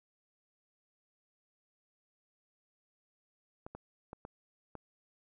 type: clicks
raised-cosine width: 1 ms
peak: -30 dBFS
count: 5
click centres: 3.665 / 3.75 / 4.131 / 4.251 / 4.753 s
effects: none